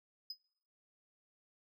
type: tone with exponential decay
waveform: triangle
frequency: 5030 Hz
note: D#8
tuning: 18 cents sharp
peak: -36 dBFS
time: 0.3-0.38 s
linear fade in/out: 5 ms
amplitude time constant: 16 ms
effects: noise-tail reverb RT60 0.7 s tail -26 dB re dry